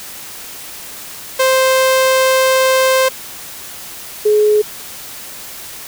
sawtooth / sine tone pair in turn, 523.3 / 422.3 Hz, C5 / G#4, 0 / +29 cents, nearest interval major third, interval 371 cents, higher first, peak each -6 / -8 dBFS, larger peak first, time 1.39-3.09 / 4.25-4.62 s, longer first, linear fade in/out 10 ms, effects white hiss -31 dBFS RMS until 5.87 s

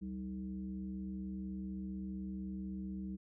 sine tone with frequency modulation, 192.4 Hz, G3, 32 cents flat, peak -39 dBFS, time 0.01-3.17 s, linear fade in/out 20 ms, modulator 123 Hz, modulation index 0.7, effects none

